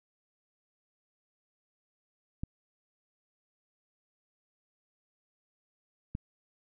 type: clicks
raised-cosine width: 5 ms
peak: -22 dBFS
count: 2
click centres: 2.435 / 6.151 s
effects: none